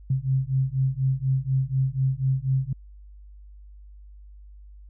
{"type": "beating tone pair", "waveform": "sine", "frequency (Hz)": [130.81, 134.91], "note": ["C3", "C#3"], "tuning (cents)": [0, -47], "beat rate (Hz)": 4.1, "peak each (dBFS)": [-24, -24], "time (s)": [0.1, 2.73], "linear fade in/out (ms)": 5, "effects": ["added 50 Hz sine -43 dBFS peak until 4.89 s"]}